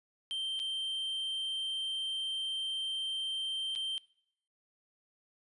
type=tone with dropouts; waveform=triangle; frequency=3136 Hz; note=G7; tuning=in tune; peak=-32 dBFS; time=0.31-3.98 s; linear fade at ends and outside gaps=0 ms; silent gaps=0.593-0.599 / 3.752-3.759 s; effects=noise-tail reverb RT60 0.7 s tail -21 dB re dry + resampled to 24000 Hz